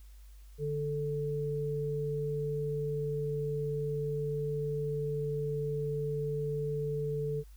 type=tone pair together; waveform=sine; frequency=146.83 / 440 Hz; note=D3 / A4; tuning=0 / 0 cents; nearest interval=octave + perfect fifth; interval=1900 cents; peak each=-34 / -33 dBFS; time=0.58-7.44 s; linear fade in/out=50 ms; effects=added 50 Hz sine -49 dBFS peak until 7.56 s + white hiss -66 dBFS RMS until 7.56 s